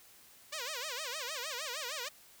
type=tone with vibrato; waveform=5% pulse; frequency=550 Hz; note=C#5; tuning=14 cents flat; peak=-26 dBFS; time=0.52-2.09 s; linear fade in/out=10 ms; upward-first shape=sine; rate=6.5 Hz; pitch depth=260 cents each way; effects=white hiss -59 dBFS RMS until 2.4 s